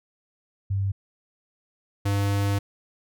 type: tone pair in turn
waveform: sine / square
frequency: 98 / 100.29 Hz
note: G2 / G2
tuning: 0 / +40 cents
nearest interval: unison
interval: 40 cents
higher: second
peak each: -22 dBFS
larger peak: neither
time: 0.7-0.92 / 2.05-2.59 s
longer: second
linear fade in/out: 10 ms
effects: none